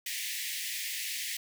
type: high-pass noise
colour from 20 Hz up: pink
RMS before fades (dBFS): -36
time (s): 0.06-1.37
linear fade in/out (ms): 5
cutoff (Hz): 1800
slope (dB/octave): 96
effects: none